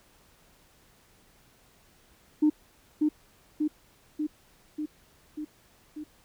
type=tone with echo; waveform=sine; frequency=303.3 Hz; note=D#4; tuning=44 cents flat; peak=-17 dBFS; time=2.42-2.5 s; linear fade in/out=10 ms; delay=590 ms; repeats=6; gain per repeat=-3 dB; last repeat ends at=6.04 s; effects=tanh soft clip ceiling -14 dBFS + pink hiss -61 dBFS RMS until 6.24 s